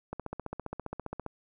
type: click train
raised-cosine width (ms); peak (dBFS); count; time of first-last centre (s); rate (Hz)
1; -22; 18; 0.13-1.263; 15
effects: none